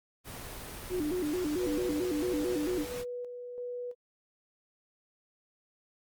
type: noise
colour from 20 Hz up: pink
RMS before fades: -42 dBFS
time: 0.24-3.05 s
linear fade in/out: 50 ms
type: tone with vibrato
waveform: sine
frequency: 329.6 Hz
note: E4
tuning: in tune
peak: -29 dBFS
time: 0.89-2.86 s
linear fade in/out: 50 ms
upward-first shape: square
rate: 4.5 Hz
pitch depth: 170 cents each way
type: tone with tremolo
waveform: sine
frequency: 490 Hz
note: B4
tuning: 14 cents flat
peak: -35 dBFS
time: 1.58-3.95 s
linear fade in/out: 50 ms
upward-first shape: square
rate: 1.5 Hz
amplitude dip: 40%
effects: Opus 24 kbps